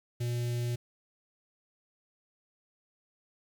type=tone with notch filter; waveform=square; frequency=120.4 Hz; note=B2; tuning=44 cents flat; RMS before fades=-32 dBFS; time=0.2-0.76 s; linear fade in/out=10 ms; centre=1100 Hz; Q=0.51; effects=10-bit